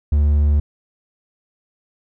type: tone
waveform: triangle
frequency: 73.42 Hz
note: D2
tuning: in tune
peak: -10 dBFS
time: 0.12-0.6 s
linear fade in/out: 5 ms
effects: none